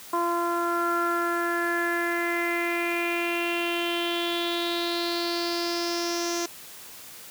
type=tone with low-pass filter sweep; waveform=sawtooth; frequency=343.3 Hz; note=F4; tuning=30 cents flat; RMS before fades=-27 dBFS; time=0.13-6.46 s; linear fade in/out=5 ms; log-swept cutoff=1100 to 6100 Hz; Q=6.1; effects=white hiss -44 dBFS RMS until 7.3 s + high-pass 80 Hz 12 dB/octave